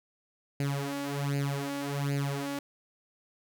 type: tone with flanger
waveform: sawtooth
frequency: 140.9 Hz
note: C#3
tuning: 29 cents sharp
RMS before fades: -32 dBFS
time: 0.6-2.59 s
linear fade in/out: 2 ms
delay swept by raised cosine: 0.43 to 3.63 ms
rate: 1.3 Hz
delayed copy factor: +0.8
effects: none